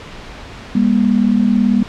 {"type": "tone pair together", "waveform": "sine", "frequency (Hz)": [202, 240.2], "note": ["G#3", "B3"], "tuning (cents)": [-48, -48], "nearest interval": "minor third", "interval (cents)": 300, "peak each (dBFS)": -13, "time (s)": [0.75, 1.83], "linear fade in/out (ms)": 5, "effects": ["pink hiss -33 dBFS RMS until 1.88 s", "low-pass 4000 Hz 12 dB/octave"]}